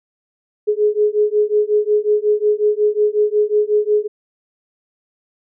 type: beating tone pair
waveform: sine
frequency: 417.9 / 423.4 Hz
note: G#4 / G#4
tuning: +11 / +33 cents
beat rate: 5.5 Hz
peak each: -16 dBFS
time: 0.67-4.08 s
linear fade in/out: 20 ms
effects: none